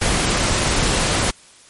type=noise; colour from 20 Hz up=pink; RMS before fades=-18 dBFS; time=0.01-1.31 s; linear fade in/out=10 ms; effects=white hiss -47 dBFS RMS until 1.69 s + MP3 48 kbps